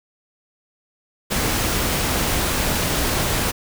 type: noise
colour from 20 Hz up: pink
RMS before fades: -21 dBFS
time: 1.3-3.52 s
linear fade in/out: 20 ms
effects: none